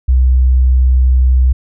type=tone; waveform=sine; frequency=63.7 Hz; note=C2; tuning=46 cents flat; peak=-6 dBFS; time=0.08-1.53 s; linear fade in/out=10 ms; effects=none